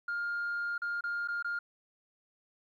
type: tone with dropouts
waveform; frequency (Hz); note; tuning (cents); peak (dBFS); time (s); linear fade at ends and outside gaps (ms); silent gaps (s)
sine; 1409; F6; +15; -30; 0.08-1.59; 5; 0.78-0.818 / 1.009-1.038 / 1.276-1.284 / 1.426-1.445
effects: tanh soft clip ceiling -29 dBFS + 12-bit